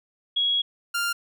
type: tone pair in turn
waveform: sine / sawtooth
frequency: 3322 / 1396.7 Hz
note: G#7 / F6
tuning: 0 / 0 cents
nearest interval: octave + minor third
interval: 1500 cents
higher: first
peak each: -20 dBFS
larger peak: neither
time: 0.36-0.62 / 0.94-1.13 s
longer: first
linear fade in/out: 10 ms
effects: none